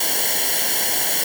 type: noise with comb filter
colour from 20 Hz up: white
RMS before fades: -20 dBFS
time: 0-1.24 s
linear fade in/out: 5 ms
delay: 0.8 ms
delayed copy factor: -0.75
effects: none